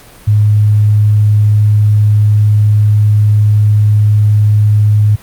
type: tone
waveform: sine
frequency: 105.2 Hz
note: G#2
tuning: 23 cents sharp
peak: -5 dBFS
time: 0.27-5.16 s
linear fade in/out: 10 ms
effects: pink hiss -38 dBFS RMS until 5.22 s + Opus 48 kbps